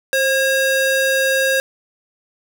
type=ring-modulated tone; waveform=square; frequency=1080 Hz; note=C#6; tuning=45 cents flat; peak=-12 dBFS; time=0.13-1.6 s; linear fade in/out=0 ms; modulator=549 Hz; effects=none